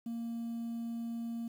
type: tone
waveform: sine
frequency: 232 Hz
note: A#3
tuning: 8 cents flat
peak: -33 dBFS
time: 0.06-1.48 s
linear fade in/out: 5 ms
effects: tanh soft clip ceiling -35 dBFS + 10-bit